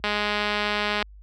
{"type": "click train", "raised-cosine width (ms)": 0.3, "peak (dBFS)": -9, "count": 206, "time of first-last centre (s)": [0.04, 1.026], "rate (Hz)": 208, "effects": ["added 50 Hz sine -24 dBFS peak until 1.22 s", "high-pass 150 Hz 12 dB/octave"]}